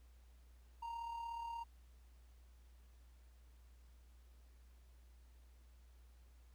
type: tone with amplitude modulation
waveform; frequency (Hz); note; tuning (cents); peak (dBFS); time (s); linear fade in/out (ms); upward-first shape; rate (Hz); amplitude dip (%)
triangle; 930; A#5; -4; -39; 0.82-1.64; 10; sine; 36.7; 45
effects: added 60 Hz sine -60 dBFS peak until 6.54 s + pink hiss -75 dBFS RMS until 6.54 s